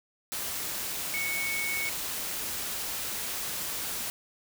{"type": "tone in noise", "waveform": "sine", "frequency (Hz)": 2217, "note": "C#7", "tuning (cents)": 0, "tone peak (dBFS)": -30, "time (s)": [1.14, 1.89], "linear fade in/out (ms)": 0, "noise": "white", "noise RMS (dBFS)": -34, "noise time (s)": [0.32, 4.1], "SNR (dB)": 1, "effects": []}